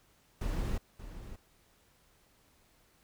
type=noise with echo; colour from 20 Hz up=brown; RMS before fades=-33 dBFS; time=0.41-0.78 s; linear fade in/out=5 ms; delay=580 ms; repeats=1; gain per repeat=-12 dB; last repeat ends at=1.36 s; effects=pink hiss -67 dBFS RMS until 3.03 s